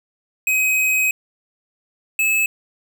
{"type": "tone pair in turn", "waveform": "square", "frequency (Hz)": [2529, 2597], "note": ["D#7", "E7"], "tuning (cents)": [28, -26], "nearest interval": "unison", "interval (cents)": 46, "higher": "second", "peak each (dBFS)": -16, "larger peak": "neither", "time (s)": [[0.47, 1.11], [2.19, 2.46]], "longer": "first", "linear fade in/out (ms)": 2, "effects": []}